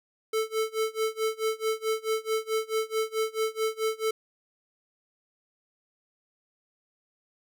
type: tone with tremolo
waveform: square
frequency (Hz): 440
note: A4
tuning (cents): 0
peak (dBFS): -24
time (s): 0.33-4.11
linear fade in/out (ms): 5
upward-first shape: sine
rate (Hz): 4.6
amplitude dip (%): 95
effects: none